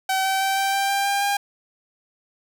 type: tone with pitch steps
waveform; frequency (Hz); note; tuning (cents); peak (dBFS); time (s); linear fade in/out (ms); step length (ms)
sawtooth; 764 / 769.8 / 775.6 / 781.4 / 787.3 / 793.2 / 799.2 / 805.2; G5 / G5 / G5 / G5 / G5 / G5 / G5 / G5; -45 / -32 / -19 / -6 / +7 / +20 / +33 / +46; -16; 0.09-1.37; 5; 160
effects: none